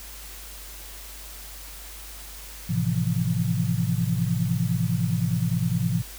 sine chord, F major seventh, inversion first, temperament equal, 110 / 130.81 / 164.81 / 174.61 Hz, A2 / C3 / E3 / F3, 0 / 0 / 0 / 0 cents, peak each -27 dBFS, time 2.69-6.02 s, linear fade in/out 10 ms, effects added 50 Hz sine -42 dBFS peak until 6.18 s + white hiss -42 dBFS RMS until 6.18 s

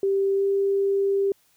sine tone with pitch glide, 392 to 395 Hz, G4 to G4, 0 to +13 cents, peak -19 dBFS, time 0.03-1.32 s, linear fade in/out 2 ms, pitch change +13 cents, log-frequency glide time 0.35-0.43 s, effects white hiss -63 dBFS RMS until 1.56 s

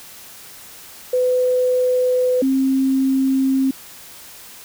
sine tone pair in turn, 503 / 266.5 Hz, B4 / C4, +32 / +32 cents, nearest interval major seventh, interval 1100 cents, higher first, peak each -14 dBFS, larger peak neither, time 1.13-2.42 / 2.42-3.71 s, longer neither, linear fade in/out 5 ms, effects white hiss -40 dBFS RMS until 4.64 s

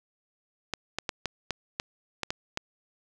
clicks, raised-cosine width 0.2 ms, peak -12 dBFS, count 9, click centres 0.737 / 0.986 / 1.092 / 1.257 / 1.507 / 1.799 / 2.233 / 2.305 / 2.574 s, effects none

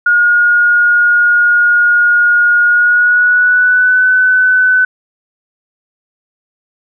sine tone with pitch glide, 1434 to 1506.2 Hz, F6 to F#6, +45 to +30 cents, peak -6 dBFS, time 0.06-4.85 s, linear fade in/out 5 ms, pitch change +85 cents, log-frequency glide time 2.64-4.06 s, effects none

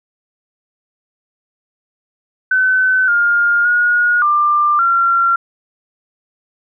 sine tone with pitch steps, 1517 / 1412 / 1443 / 1190 / 1372 Hz, F#6 / F6 / F#6 / D6 / F6, +43 / +19 / -44 / +22 / -31 cents, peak -10 dBFS, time 2.51-5.36 s, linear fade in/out 5 ms, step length 570 ms, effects none

